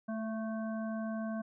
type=harmonic tone with a mistuned harmonic; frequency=220 Hz; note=A3; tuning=in tune; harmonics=1 / 3 / 5 / 7; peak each=-35 / -41 / -49 / -49 dBFS; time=0.08-1.42 s; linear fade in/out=10 ms; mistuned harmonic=3; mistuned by=+19 cents; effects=none